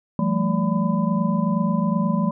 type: tone cluster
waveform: sine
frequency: 169.9 / 192.4 / 220.6 / 576 / 1005 Hz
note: F3 / G3 / A3 / D5 / B5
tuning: -47 / -32 / +5 / -34 / +30 cents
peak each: -23 / -23 / -23 / -31 / -29 dBFS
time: 0.19-2.31 s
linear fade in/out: 2 ms
effects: none